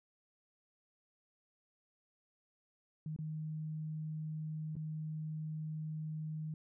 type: tone with dropouts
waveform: sine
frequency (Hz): 155.56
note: D#3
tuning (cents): 0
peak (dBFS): -38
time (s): 3.06-6.54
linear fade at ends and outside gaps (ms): 2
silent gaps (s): 3.163-3.188 / 4.755-4.765
effects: none